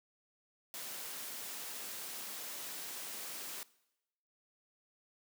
white noise, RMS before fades -44 dBFS, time 0.74-3.63 s, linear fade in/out 0 ms, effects noise-tail reverb RT60 0.9 s tail -21 dB re dry + high-pass 200 Hz 12 dB/octave

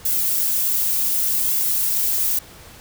violet noise with flanger, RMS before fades -20 dBFS, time 0.05-2.39 s, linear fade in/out 5 ms, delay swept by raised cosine 1.6 to 4.4 ms, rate 0.66 Hz, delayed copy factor -0.8, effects pink hiss -43 dBFS RMS until 2.8 s

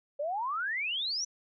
sine exponential sweep, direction up, 554.4 to 6050 Hz, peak -30 dBFS, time 0.19-1.25 s, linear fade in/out 10 ms, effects none

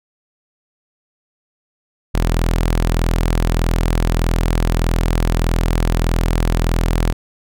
sawtooth tone, 41.63 Hz, E1, 18 cents sharp, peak -10 dBFS, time 2.14-7.13 s, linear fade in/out 10 ms, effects none

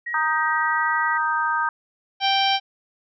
sine tone with pitch glide, 1900 to 1929.9 Hz, A#6 to B6, +33 to -40 cents, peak -26 dBFS, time 0.06-1.18 s, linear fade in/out 10 ms, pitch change +27 cents, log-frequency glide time 0.47-0.88 s
sine chord, Eb major, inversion second, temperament equal, 932.3 / 1244.5 / 1568 Hz, Bb5 / Eb6 / G6, 0 / 0 / 0 cents, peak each -24 dBFS, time 0.14-1.69 s, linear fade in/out 2 ms
harmonic tone, 783 Hz, G5, 2 cents flat, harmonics 1 / 2 / 3 / 4 / 5 / 6 / 7, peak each -20 / -30 / -27 / -23 / -29 / -32 / -30 dBFS, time 2.2-2.6 s, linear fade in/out 50 ms
effects none

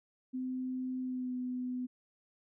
sine tone with pitch glide, 256.4 to 251 Hz, C4 to B3, -35 to +28 cents, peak -34 dBFS, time 0.33-1.87 s, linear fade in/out 20 ms, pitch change -37 cents, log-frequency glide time 1.01-1.35 s, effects none

